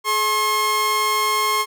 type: tone pair together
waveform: sawtooth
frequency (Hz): 425.5 / 1073.2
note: G#4 / C6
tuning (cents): +42 / +44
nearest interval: octave + major third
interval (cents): 1602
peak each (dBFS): -23 / -14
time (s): 0.04-1.66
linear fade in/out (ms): 50
effects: none